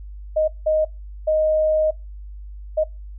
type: tone bursts at uneven times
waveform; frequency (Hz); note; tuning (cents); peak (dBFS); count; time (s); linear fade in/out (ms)
sine; 622.3; D#5; 0; -15; 4; 0.36-0.48 / 0.66-0.85 / 1.27-1.91 / 2.77-2.84; 10
effects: noise-tail reverb RT60 0.2 s tail -21 dB re dry + added 50 Hz sine -33 dBFS peak until 3.18 s